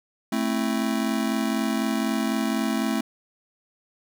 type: chord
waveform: square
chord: A minor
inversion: none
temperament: just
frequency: 220 / 264 / 330 Hz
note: A3 / C4 / E4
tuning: 0 / +16 / +2 cents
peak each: -26 / -28 / -31 dBFS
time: 0.32-3.01 s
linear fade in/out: 5 ms
effects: none